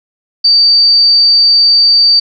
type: tone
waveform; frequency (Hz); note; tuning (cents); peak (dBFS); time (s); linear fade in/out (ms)
sine; 4621; D8; -29; -4; 0.44-2.2; 10
effects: none